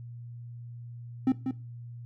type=tone with echo; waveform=triangle; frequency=261.6 Hz; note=C4; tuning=in tune; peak=-18 dBFS; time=1.27-1.32 s; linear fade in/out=2 ms; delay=190 ms; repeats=1; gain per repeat=-7 dB; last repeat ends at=1.51 s; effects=noise-tail reverb RT60 0.3 s tail -17 dB re dry + added 119 Hz sine -40 dBFS peak until 2.05 s